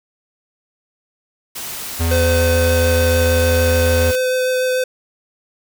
white noise, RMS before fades -28 dBFS, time 1.55-4.16 s, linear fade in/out 10 ms
square tone, 83.2 Hz, E2, 17 cents sharp, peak -16 dBFS, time 1.99-4.12 s, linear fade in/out 20 ms
square tone with vibrato, 510 Hz, C5, 44 cents flat, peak -16 dBFS, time 2.11-4.84 s, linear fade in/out 5 ms, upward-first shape triangle, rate 6.8 Hz, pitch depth 11 cents each way
effects none

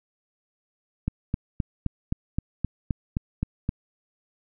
click train, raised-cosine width 5 ms, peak -12 dBFS, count 11, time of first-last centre 1.08-3.691 s, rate 3.83 Hz, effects none

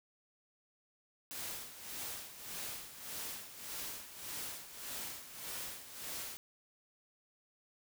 white noise with tremolo, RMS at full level -42 dBFS, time 1.31-6.37 s, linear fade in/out 0 ms, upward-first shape sine, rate 1.7 Hz, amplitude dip 70%, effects none

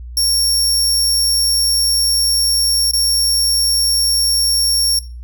25% pulse tone with dropouts, 5510 Hz, F8, 24 cents flat, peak -8 dBFS, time 0.17-4.99 s, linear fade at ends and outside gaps 2 ms, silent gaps 2.912-2.934 s, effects noise-tail reverb RT60 0.3 s tail -18 dB re dry + added 60 Hz sine -28 dBFS peak until 5.23 s

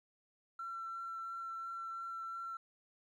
triangle tone with vibrato, 1351 Hz, E6, 42 cents sharp, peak -37 dBFS, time 0.59-2.57 s, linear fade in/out 5 ms, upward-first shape sine, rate 2.9 Hz, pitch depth 9 cents each way, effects tanh soft clip ceiling -38 dBFS

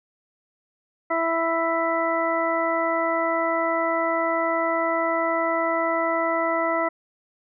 harmonic tone, 330.6 Hz, E4, 5 cents sharp, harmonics 1 / 2 / 3 / 4 / 6, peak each -29 / -24 / -28 / -27 / -29 dBFS, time 1.1-6.89 s, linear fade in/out 10 ms, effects none

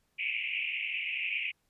pink band-pass noise, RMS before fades -34 dBFS, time 0.18-1.52 s, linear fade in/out 20 ms, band 2200 to 2800 Hz, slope 96 dB/octave, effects pink hiss -75 dBFS RMS until 1.69 s + resampled to 32000 Hz

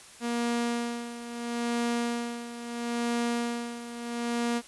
sawtooth tone with tremolo, 236.8 Hz, A#3, 27 cents sharp, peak -22 dBFS, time 0.2-4.62 s, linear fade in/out 50 ms, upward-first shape sine, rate 0.75 Hz, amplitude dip 75%, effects white hiss -50 dBFS RMS until 4.67 s + resampled to 24000 Hz

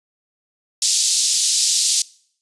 white band-pass noise, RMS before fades -18 dBFS, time 0.82-2.02 s, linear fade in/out 2 ms, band 4000 to 8000 Hz, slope 24 dB/octave, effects noise-tail reverb RT60 0.6 s tail -23 dB re dry + resampled to 24000 Hz

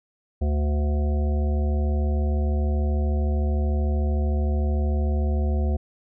harmonic tone, 73.42 Hz, D2, in tune, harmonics 1 / 3 / 5 / 7 / 9 / 10, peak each -20 / -31 / -35 / -37 / -39 / -41 dBFS, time 0.41-5.77 s, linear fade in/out 10 ms, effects none

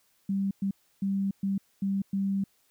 sine tone bursts at uneven times, 196 Hz, G3, in tune, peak -25 dBFS, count 6, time 0.29-0.51 / 0.62-0.71 / 1.02-1.31 / 1.43-1.58 / 1.82-2.02 / 2.13-2.44 s, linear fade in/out 5 ms, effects white hiss -68 dBFS RMS until 2.7 s

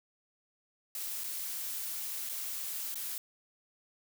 blue noise with dropouts, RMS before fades -38 dBFS, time 0.95-3.18 s, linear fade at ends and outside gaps 1 ms, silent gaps 1.237-1.241 / 2.291-2.295 / 2.944-2.955 s, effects none

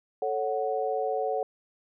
sine chord, F# minor, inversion first, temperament equal, 440 / 554.4 / 740 Hz, A4 / C#5 / F#5, 0 / 0 / 0 cents, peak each -30 / -31 / -30 dBFS, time 0.22-1.43 s, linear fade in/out 2 ms, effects none

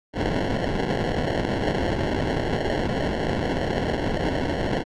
white noise with sample-and-hold, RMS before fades -24 dBFS, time 0.13-4.84 s, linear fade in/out 50 ms, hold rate 1225 Hz, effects low-pass 4000 Hz 12 dB/octave + MP3 96 kbps

